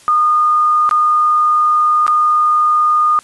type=tone with dropouts; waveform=sine; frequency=1223 Hz; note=D#6; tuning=30 cents flat; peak=-9 dBFS; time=0.08-3.19 s; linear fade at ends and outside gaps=0 ms; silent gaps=0.892-0.911 / 2.066-2.079 s; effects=white hiss -44 dBFS RMS until 3.23 s + resampled to 24000 Hz